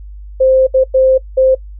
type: tone bursts at uneven times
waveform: sine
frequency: 523.3 Hz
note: C5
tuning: in tune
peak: -6 dBFS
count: 4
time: 0.4-0.67 / 0.74-0.84 / 0.94-1.18 / 1.37-1.55 s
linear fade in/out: 10 ms
effects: noise-tail reverb RT60 0.1 s tail -21 dB re dry + added 50 Hz sine -28 dBFS peak until 1.79 s